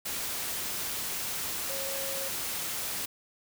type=tone in noise; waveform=sine; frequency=543 Hz; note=C#5; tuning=36 cents flat; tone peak=-38 dBFS; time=1.69-2.29 s; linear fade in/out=10 ms; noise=white; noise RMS=-34 dBFS; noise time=0.05-3.06 s; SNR=-7 dB; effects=none